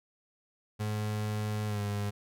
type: tone with pitch glide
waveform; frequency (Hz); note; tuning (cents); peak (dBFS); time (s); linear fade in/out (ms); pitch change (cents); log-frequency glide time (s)
35% pulse; 106.2 to 102.46; G#2 to G#2; +39 to -23; -29; 0.79-2.11; 20; -62; 1.66-1.81
effects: none